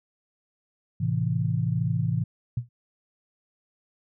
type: chord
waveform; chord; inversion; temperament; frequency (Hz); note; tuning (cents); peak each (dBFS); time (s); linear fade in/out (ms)
sine; A minor; none; just; 110 / 132 / 165; A2 / C3 / E3; 0 / +16 / +2; -27; 1-2.24; 10
type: tone with exponential decay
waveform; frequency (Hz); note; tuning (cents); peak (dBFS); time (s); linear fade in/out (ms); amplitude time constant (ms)
sine; 120; B2; -49; -20; 2.57-2.69; 5; 24
effects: none